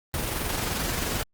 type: noise with amplitude modulation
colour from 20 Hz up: pink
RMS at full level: -27 dBFS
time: 0.14-1.23 s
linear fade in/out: 0 ms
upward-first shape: sine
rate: 22.8 Hz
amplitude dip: 35%
effects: Opus 32 kbps